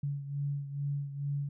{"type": "beating tone pair", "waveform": "sine", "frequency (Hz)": [141.6, 143.9], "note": ["C#3", "D3"], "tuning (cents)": [37, -35], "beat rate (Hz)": 2.3, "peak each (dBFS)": [-33, -39], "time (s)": [0.03, 1.49], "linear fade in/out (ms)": 5, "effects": []}